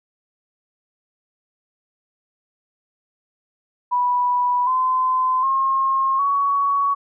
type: tone with pitch steps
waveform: sine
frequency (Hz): 983 / 1027.1 / 1073.2 / 1121.4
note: B5 / C6 / C6 / C#6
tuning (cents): -8 / -32 / +44 / +20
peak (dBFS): -16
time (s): 3.91-6.95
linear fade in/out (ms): 20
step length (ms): 760
effects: none